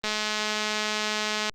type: click train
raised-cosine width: 0.2 ms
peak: -10 dBFS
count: 311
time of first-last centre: 0.04-1.495 s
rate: 213 Hz
effects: Opus 24 kbps